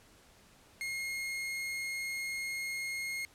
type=tone; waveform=40% pulse; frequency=2146 Hz; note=C7; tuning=43 cents sharp; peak=-34 dBFS; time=0.81-3.25 s; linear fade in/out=0 ms; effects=pink hiss -61 dBFS RMS until 3.34 s + low-pass 12000 Hz 12 dB/octave